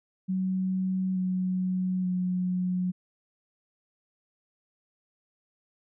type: tone with pitch steps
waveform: sine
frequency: 187.3 / 184.61 / 181.97 Hz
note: F#3 / F#3 / F#3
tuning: +21 / -4 / -29 cents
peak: -25 dBFS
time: 0.28-2.92 s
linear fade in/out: 20 ms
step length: 880 ms
effects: none